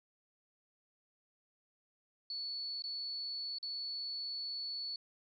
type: tone with dropouts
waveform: sine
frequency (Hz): 4432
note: C#8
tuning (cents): -1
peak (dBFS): -38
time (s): 2.3-4.96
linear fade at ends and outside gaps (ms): 2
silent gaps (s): 2.822-2.839 / 3.585-3.628
effects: none